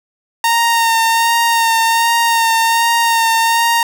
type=tone with vibrato; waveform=sawtooth; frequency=920 Hz; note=A#5; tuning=23 cents flat; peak=-7 dBFS; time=0.44-3.83 s; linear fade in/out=2 ms; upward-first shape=sine; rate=1.3 Hz; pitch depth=22 cents each way; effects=none